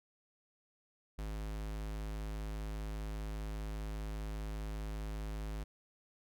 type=tone; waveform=square; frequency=52.5 Hz; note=G#1; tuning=19 cents sharp; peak=-39 dBFS; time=1.18-5.64 s; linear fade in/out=10 ms; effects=none